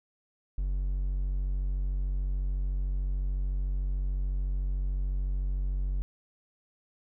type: tone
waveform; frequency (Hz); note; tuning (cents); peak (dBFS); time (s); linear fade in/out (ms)
triangle; 46.85; F#1; +22; -25; 0.58-6.02; 0
effects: none